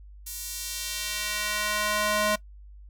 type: tone with high-pass filter sweep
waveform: square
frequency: 210 Hz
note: G#3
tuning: 19 cents sharp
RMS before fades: -29 dBFS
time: 0.26-2.36 s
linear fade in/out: 10 ms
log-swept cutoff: 8400 to 560 Hz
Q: 0.79
effects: noise-tail reverb RT60 0.1 s tail -20 dB re dry + added 50 Hz sine -44 dBFS peak until 2.89 s